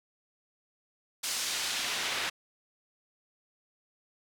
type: noise with band-pass filter sweep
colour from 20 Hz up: pink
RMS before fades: -33 dBFS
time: 1.23-2.3 s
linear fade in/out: 10 ms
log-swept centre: 6400 to 2400 Hz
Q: 0.77
effects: none